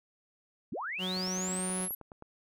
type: linear sweep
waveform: sine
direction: up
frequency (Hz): 129 to 11780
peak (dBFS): -34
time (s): 0.72-1.95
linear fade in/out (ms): 5
type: tone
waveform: sawtooth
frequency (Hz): 185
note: F#3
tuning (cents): 0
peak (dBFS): -30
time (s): 0.98-1.89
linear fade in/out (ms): 50
type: click train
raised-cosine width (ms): 1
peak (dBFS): -33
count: 11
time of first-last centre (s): 1.17-2.224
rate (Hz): 9.49
effects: none